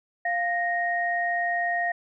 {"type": "tone pair together", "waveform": "sine", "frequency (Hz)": [698.2, 1864], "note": ["F5", "A#6"], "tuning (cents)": [-1, -1], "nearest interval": "octave + perfect fourth", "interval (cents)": 1700, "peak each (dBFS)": -26, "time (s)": [0.25, 1.92], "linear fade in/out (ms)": 5, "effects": []}